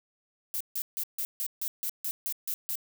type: noise bursts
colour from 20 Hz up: violet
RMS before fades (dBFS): -32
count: 11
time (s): 0.54-2.755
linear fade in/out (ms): 0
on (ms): 65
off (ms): 150
effects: none